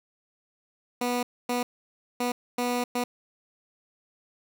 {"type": "tone bursts at uneven times", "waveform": "15% pulse", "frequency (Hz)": 244.8, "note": "B3", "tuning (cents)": -15, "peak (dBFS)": -19, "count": 5, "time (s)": [[1.01, 1.23], [1.49, 1.63], [2.2, 2.32], [2.58, 2.84], [2.95, 3.04]], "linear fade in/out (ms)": 5, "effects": []}